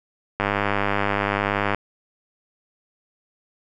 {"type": "click train", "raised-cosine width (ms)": 0.5, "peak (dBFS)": -6, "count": 137, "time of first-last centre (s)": [0.4, 1.747], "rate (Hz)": 101, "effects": []}